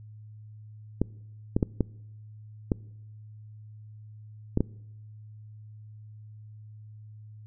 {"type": "clicks", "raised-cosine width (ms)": 3, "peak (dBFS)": -10, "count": 7, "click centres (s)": [1.016, 1.565, 1.628, 1.807, 2.718, 4.574, 4.606], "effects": ["noise-tail reverb RT60 0.9 s tail -24 dB re dry", "added 107 Hz sine -44 dBFS peak until 7.46 s"]}